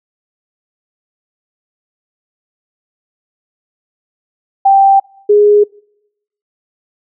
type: tone pair in turn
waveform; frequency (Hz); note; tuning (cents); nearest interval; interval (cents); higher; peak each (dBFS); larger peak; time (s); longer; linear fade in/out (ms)
sine; 784 / 414.6; G5 / G#4; 0 / -3; major seventh; 1103; first; -4; neither; 4.65-5 / 5.29-5.64; neither; 10
effects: noise-tail reverb RT60 0.8 s tail -26 dB re dry